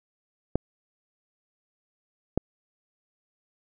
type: clicks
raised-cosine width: 2 ms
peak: -9 dBFS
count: 2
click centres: 0.556 / 2.376 s
effects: none